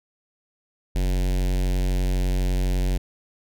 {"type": "tone with notch filter", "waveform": "square", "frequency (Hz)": 45.98, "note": "F#1", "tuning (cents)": -10, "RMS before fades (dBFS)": -22, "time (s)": [0.95, 2.98], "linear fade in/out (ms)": 10, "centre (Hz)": 1200, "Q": 0.95, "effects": []}